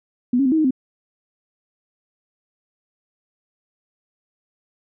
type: tone with pitch steps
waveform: sine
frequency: 246.1 / 275.5 / 256.2 / 318.6 / 311 / 259.5 Hz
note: B3 / C#4 / C4 / D#4 / D#4 / C4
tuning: -6 / -11 / -36 / +41 / -1 / -14 cents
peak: -14 dBFS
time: 0.33-0.708 s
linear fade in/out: 5 ms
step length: 63 ms
effects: none